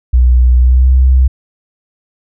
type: tone with pitch glide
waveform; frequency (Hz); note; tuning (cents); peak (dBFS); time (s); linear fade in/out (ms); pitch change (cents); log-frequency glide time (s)
sine; 61.74 to 64.62; B1 to C2; 0 to -21; -4; 0.13-1.28; 10; +79; 0.58-0.91
effects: none